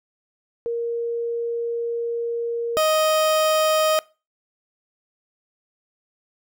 sine / 30% pulse tone pair in turn, 468 / 624.7 Hz, A#4 / D#5, +7 / +7 cents, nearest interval perfect fourth, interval 500 cents, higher second, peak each -22 / -14 dBFS, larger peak second, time 0.66-2.77 / 2.77-3.99 s, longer first, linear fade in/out 0 ms, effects noise-tail reverb RT60 0.3 s tail -23 dB re dry

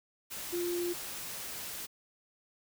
sine tone in noise, 349.2 Hz, F4, in tune, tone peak -31 dBFS, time 0.52-0.94 s, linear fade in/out 20 ms, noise white, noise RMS -41 dBFS, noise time 0.3-1.87 s, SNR +7 dB, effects none

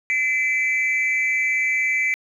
sine tone pair together, 2041 / 2323 Hz, C7 / D7, -44 / -20 cents, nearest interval major second, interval 224 cents, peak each -19 dBFS, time 0.1-2.14 s, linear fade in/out 0 ms, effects tanh soft clip ceiling -15 dBFS + 9-bit

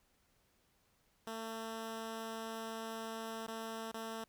10% pulse tone with dropouts, 224.3 Hz, A3, 34 cents sharp, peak -33 dBFS, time 1.27-4.24 s, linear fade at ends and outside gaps 2 ms, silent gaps 3.465-3.481 / 3.915-3.943 s, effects pink hiss -74 dBFS RMS until 4.28 s

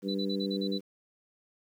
harmonic tone, 98 Hz, G2, in tune, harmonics 2 / 3 / 4 / 5, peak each -32 / -35 / -37 / -38 dBFS, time 0.02-0.81 s, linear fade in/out 50 ms
sine tone bursts, 3980 Hz, B7, 13 cents sharp, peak -35 dBFS, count 7, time 0.08-0.783 s, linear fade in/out 10 ms, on 67 ms, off 39 ms
effects 10-bit

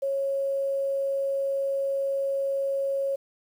sine tone, 549 Hz, C#5, 17 cents flat, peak -24 dBFS, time 0.02-3.16 s, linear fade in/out 10 ms, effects 9-bit

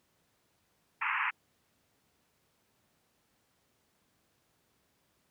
pink band-pass noise, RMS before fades -32 dBFS, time 1.01-1.31 s, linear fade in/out 10 ms, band 890 to 2700 Hz, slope 96 dB/octave, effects pink hiss -73 dBFS RMS until 5.3 s + high-pass 80 Hz 12 dB/octave

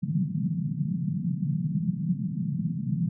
pink band-pass noise, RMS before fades -28 dBFS, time 0.02-3.09 s, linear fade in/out 10 ms, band 140 to 200 Hz, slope 48 dB/octave, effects none

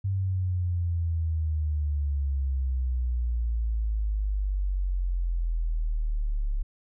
sine exponential sweep, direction down, 98 to 35 Hz, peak -24 dBFS, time 0.04-6.63 s, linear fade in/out 10 ms, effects none

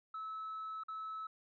sine tone with dropouts, 1300 Hz, E6, 24 cents flat, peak -39 dBFS, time 0.14-1.27 s, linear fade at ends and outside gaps 5 ms, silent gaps 0.836-0.883 s, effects tanh soft clip ceiling -38 dBFS

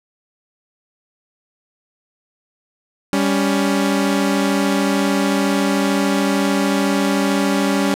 sawtooth tone pair together, 197.85 / 280 Hz, G3 / C#4, +16 / +18 cents, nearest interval tritone, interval 602 cents, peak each -14 dBFS, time 3.13-7.94 s, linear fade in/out 0 ms, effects low-pass 12000 Hz 12 dB/octave

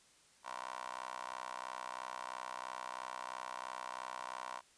15% pulse tone with high-pass filter, 63 Hz, B1, 35 cents sharp, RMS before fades -45 dBFS, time 0.43-4.62 s, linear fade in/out 50 ms, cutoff 920 Hz, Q 4.7, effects white hiss -66 dBFS RMS until 4.77 s + resampled to 22050 Hz

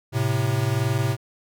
square tone pair together, 110 / 131.42 Hz, A2 / C3, 0 / +8 cents, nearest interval minor third, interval 308 cents, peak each -24 dBFS, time 0.12-1.17 s, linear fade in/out 50 ms, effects none

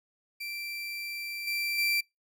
30% pulse tone with level steps, 2349 Hz, D7, in tune, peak -33 / -27 / -23 dBFS, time 0.4-2.01 s, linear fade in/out 10 ms, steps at 1.47 / 1.78 s, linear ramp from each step 5 ms, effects noise-tail reverb RT60 0.2 s tail -26 dB re dry

